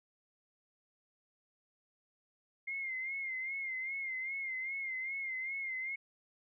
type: tone with vibrato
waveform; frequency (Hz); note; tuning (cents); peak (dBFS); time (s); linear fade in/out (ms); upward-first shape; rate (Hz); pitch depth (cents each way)
sine; 2115; C7; +18; -36; 2.67-5.96; 10; sine; 2.5; 63
effects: none